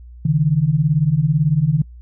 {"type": "beating tone pair", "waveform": "sine", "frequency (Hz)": [139.2, 157.2], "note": ["C#3", "D#3"], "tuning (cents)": [8, 18], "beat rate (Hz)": 18, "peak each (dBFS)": [-17, -15], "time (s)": [0.25, 1.82], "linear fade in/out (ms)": 5, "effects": ["noise-tail reverb RT60 0.1 s tail -26 dB re dry", "added 60 Hz sine -36 dBFS peak until 2.01 s"]}